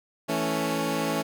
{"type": "chord", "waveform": "15% pulse", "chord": "A major", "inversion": "second", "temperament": "equal with one note detuned", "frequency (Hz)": [164.81, 220, 278.3], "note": ["E3", "A3", "C#4"], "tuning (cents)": [0, 0, 7], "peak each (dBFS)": [-24, -24, -22], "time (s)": [0.28, 1.23], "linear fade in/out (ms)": 20, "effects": []}